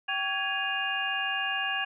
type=tone cluster; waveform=sine; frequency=775 / 1132 / 1659 / 2482 / 2807 Hz; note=G5 / C#6 / G#6 / D#7 / F7; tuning=-20 / +36 / -2 / -5 / +8 cents; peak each=-35 / -39 / -31 / -36 / -32 dBFS; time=0.08-1.85 s; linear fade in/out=10 ms; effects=none